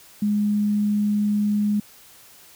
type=tone; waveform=sine; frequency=207.7 Hz; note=G#3; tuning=in tune; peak=-18 dBFS; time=0.22-1.8 s; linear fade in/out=5 ms; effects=white hiss -49 dBFS RMS until 2.55 s